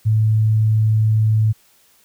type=tone; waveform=sine; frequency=109.1 Hz; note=A2; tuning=14 cents flat; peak=-12 dBFS; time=0.05-1.53 s; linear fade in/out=20 ms; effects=white hiss -55 dBFS RMS until 2.04 s